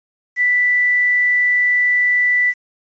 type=tone with quantisation; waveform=sine; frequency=1975.5 Hz; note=B6; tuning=in tune; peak=-12 dBFS; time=0.36-2.54 s; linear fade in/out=50 ms; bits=7; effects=resampled to 16000 Hz